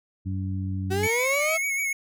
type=harmonic tone; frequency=94.9 Hz; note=F#2; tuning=44 cents sharp; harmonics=1 / 2 / 3; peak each=-27 / -33 / -37 dBFS; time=0.25-1.08 s; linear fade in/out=20 ms
type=linear sweep; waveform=35% pulse; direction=up; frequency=370 to 660 Hz; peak=-23 dBFS; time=0.9-1.58 s; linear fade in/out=20 ms
type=tone with vibrato; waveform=square; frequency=2217 Hz; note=C#7; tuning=in tune; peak=-25 dBFS; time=1.03-1.93 s; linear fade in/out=5 ms; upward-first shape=sine; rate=6.7 Hz; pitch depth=39 cents each way
effects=none